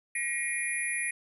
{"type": "tone cluster", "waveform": "sine", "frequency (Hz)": [1905, 2153, 2403, 10950], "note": ["A#6", "C7", "D7", "F9"], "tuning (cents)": [37, 49, 39, -35], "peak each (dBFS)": [-33, -37, -34, -35], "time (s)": [0.15, 1.11], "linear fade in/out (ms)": 5, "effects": []}